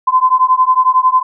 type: beating tone pair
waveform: sine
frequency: 1020 / 1031 Hz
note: C6 / C6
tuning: -44 / -26 cents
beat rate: 11 Hz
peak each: -11 dBFS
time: 0.07-1.23 s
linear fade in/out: 10 ms
effects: none